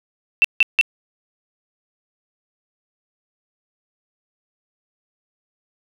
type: tone bursts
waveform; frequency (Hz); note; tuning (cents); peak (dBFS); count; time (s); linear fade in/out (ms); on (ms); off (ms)
sine; 2681; E7; +29; -9; 3; 0.42-0.812; 0; 24; 160
effects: none